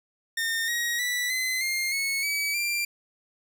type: tone with pitch steps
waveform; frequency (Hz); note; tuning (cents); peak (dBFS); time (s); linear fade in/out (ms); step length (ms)
sawtooth; 1823 / 1892.7 / 1965.2 / 2040 / 2118 / 2199 / 2284 / 2371; A#6 / A#6 / B6 / C7 / C7 / C#7 / D7 / D7; -39 / +26 / -9 / -44 / +21 / -14 / -49 / +16; -22; 0.37-2.85; 5; 310
effects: none